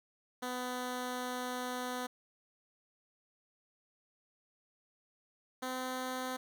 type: tone pair in turn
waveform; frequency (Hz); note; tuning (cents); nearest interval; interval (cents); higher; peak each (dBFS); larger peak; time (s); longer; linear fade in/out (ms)
10% pulse; 250 / 256.4; B3 / C4; +21 / -35; unison; 44; second; -28; neither; 0.42-2.07 / 5.62-6.37; first; 10
effects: none